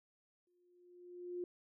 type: tone with exponential growth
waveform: sine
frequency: 354.9 Hz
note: F4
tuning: 28 cents sharp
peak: -37 dBFS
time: 0.47-1.44 s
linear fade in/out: 2 ms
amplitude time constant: 210 ms
effects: none